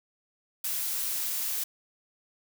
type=noise; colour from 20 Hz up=blue; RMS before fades=-31 dBFS; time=0.64-1.64 s; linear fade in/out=5 ms; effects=none